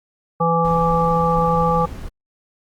harmonic tone, 166.9 Hz, E3, 22 cents sharp, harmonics 1 / 3 / 5 / 7, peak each -20 / -20 / -20 / -20 dBFS, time 0.4-1.86 s, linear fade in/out 10 ms
brown noise, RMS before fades -30 dBFS, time 0.64-2.09 s, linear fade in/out 10 ms
effects Opus 32 kbps

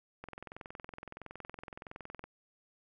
click train, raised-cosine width 0.5 ms, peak -29 dBFS, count 44, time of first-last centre 0.24-2.24 s, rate 21.5 Hz, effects none

